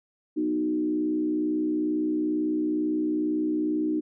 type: tone with frequency modulation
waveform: sine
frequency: 307.3 Hz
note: D#4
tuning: 21 cents flat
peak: -23 dBFS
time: 0.36-4.01 s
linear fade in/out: 20 ms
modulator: 62.2 Hz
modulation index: 0.7
effects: none